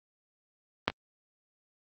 clicks, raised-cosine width 0.3 ms, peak -7 / -19 dBFS, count 2, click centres 0.88 / 0.9 s, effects high-pass 100 Hz 12 dB/octave + Opus 32 kbps

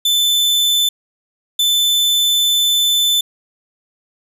40% pulse tone pair in turn, 3520 / 3520 Hz, A7 / A7, 0 / 0 cents, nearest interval unison, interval 0 cents, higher neither, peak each -11 dBFS, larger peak neither, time 0.05-0.89 / 1.59-3.21 s, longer second, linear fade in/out 5 ms, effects none

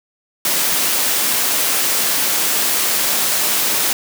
white high-pass noise, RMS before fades -17 dBFS, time 0.45-3.93 s, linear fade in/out 2 ms, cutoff 190 Hz, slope 12 dB/octave, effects none

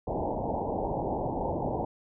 white low-pass noise, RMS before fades -31 dBFS, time 0.07-1.85 s, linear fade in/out 5 ms, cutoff 920 Hz, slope 96 dB/octave, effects none

